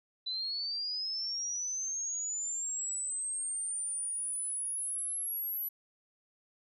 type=linear sweep; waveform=sine; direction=up; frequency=3974 to 11840 Hz; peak=-33 dBFS; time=0.26-5.69 s; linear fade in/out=10 ms; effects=none